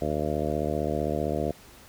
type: harmonic tone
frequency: 75.5 Hz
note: D2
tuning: 48 cents sharp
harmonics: 1 / 2 / 3 / 4 / 5 / 6 / 7 / 8 / 9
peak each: -34 / -34 / -34 / -34 / -34 / -34 / -34 / -34 / -34 dBFS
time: 0.01-1.52 s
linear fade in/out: 10 ms
effects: pink hiss -51 dBFS RMS until 1.88 s